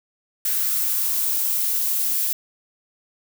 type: noise with high-pass filter sweep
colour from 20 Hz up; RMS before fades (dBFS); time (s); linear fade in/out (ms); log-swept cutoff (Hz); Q
violet; -22; 0.45-2.33; 2; 1500 to 420; 3
effects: none